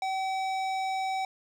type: tone with hard clipping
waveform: triangle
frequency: 764 Hz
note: G5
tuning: 45 cents flat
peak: -30 dBFS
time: 0.02-1.25 s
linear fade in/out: 2 ms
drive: 18 dB
effects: none